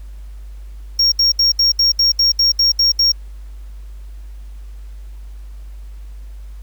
triangle tone bursts, 5560 Hz, F8, 9 cents flat, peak -9 dBFS, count 11, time 0.99-3.12 s, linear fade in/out 5 ms, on 130 ms, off 70 ms, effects added 50 Hz sine -30 dBFS peak until 6.62 s + pink hiss -54 dBFS RMS until 6.62 s

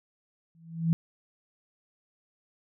sine tone with exponential growth, 164.81 Hz, E3, in tune, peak -18 dBFS, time 0.55-0.93 s, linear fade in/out 0 ms, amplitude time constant 82 ms, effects none

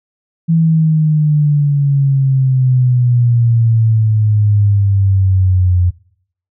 sine exponential sweep, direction down, 165.5 to 88.4 Hz, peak -8 dBFS, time 0.48-5.91 s, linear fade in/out 20 ms, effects noise-tail reverb RT60 0.6 s tail -20 dB re dry

